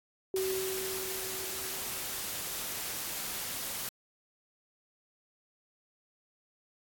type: tone with exponential decay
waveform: sine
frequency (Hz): 379.2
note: F#4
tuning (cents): +43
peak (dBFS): -28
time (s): 0.34-2.83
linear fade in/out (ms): 1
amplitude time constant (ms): 540
type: noise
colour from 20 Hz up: white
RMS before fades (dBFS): -37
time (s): 0.36-3.89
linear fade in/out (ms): 2
effects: AAC 64 kbps